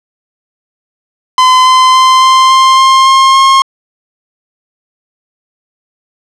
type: tone with pitch steps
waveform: 45% pulse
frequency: 1023 / 1030.1 / 1037.3 / 1044.5 / 1051.8 / 1059.1 / 1066.4 / 1073.9 Hz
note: C6 / C6 / C6 / C6 / C6 / C6 / C6 / C6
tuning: -39 / -27 / -15 / -3 / +9 / +21 / +33 / +45 cents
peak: -3 dBFS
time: 1.38-3.62 s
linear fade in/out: 2 ms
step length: 280 ms
effects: low-pass 6000 Hz 12 dB/octave